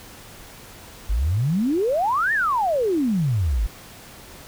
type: exponential two-way sweep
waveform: sine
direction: up then down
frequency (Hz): 46.25 to 1862 to 46.25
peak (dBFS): -18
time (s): 1.09-3.67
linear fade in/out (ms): 10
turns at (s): 2.33
effects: pink hiss -43 dBFS RMS until 4.47 s